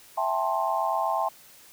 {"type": "chord", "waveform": "sine", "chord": "A minor seventh", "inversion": "second", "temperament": "just", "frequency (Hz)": [660, 792, 880, 1056], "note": ["E5", "G5", "A5", "C6"], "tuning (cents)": [2, 18, 0, 16], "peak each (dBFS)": -29, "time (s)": [0.17, 1.29], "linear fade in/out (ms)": 10, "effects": ["white hiss -52 dBFS RMS until 1.72 s"]}